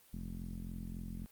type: tone with low-pass filter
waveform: sawtooth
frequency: 43.65 Hz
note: F1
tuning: in tune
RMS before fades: -43 dBFS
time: 0.13-1.26 s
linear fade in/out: 0 ms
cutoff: 210 Hz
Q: 4.7
effects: white hiss -64 dBFS RMS until 1.31 s + Opus 32 kbps